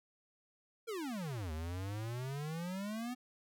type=exponential two-way sweep; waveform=square; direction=down then up; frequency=479.1 to 76.2 to 253.8 Hz; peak=-39 dBFS; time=0.87-3.15 s; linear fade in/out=20 ms; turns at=1.52 s; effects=none